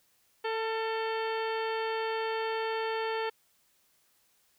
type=harmonic tone with a mistuned harmonic; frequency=445.2 Hz; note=A4; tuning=20 cents sharp; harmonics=1 / 2 / 3 / 4 / 5 / 6 / 7 / 8 / 10; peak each=-32 / -35 / -41 / -40 / -45 / -45 / -45 / -51 / -50 dBFS; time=0.44-3.3 s; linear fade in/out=10 ms; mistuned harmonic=3; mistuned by=+29 cents; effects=white hiss -69 dBFS RMS until 4.58 s